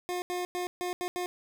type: tone bursts at uneven times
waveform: 25% pulse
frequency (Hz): 357.9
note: F4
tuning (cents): +42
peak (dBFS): -27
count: 6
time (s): 0.09-0.22 / 0.3-0.45 / 0.55-0.67 / 0.81-0.93 / 1.01-1.08 / 1.16-1.26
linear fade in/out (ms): 0
effects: none